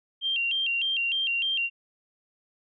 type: tone with vibrato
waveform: sine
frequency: 2960 Hz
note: F#7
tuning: in tune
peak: -24 dBFS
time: 0.21-1.7 s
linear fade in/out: 50 ms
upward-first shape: square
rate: 3.3 Hz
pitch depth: 120 cents each way
effects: none